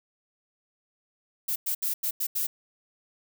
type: noise bursts at uneven times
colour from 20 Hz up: violet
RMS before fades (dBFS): -28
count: 6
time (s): 1.48-1.56 / 1.66-1.75 / 1.82-1.94 / 2.03-2.11 / 2.2-2.27 / 2.35-2.47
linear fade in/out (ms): 10
effects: none